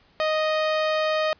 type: tone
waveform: sawtooth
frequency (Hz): 622.3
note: D#5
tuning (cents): 0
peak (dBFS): -17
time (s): 0.2-1.33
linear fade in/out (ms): 0
effects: pink hiss -59 dBFS RMS until 1.39 s + resampled to 11025 Hz